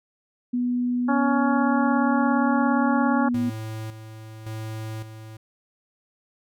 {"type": "tone with pitch glide", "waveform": "sine", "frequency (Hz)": [245.5, 242.7], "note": ["B3", "B3"], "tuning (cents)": [-10, -30], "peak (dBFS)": -21, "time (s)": [0.53, 3.5], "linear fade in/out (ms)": 10, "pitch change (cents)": -20, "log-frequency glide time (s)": [1.16, 1.74]}
{"type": "harmonic tone", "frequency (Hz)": 280, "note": "C#4", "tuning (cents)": 18, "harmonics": [1, 2, 3, 4, 5, 6], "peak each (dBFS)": [-24, -30, -26, -29, -30, -35], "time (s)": [1.08, 3.29], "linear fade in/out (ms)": 10}
{"type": "tone with tremolo", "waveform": "square", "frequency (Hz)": 110, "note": "A2", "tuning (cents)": 0, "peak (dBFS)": -31, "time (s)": [3.34, 5.37], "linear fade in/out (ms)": 5, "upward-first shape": "square", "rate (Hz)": 0.89, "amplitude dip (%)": 60}
{"effects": []}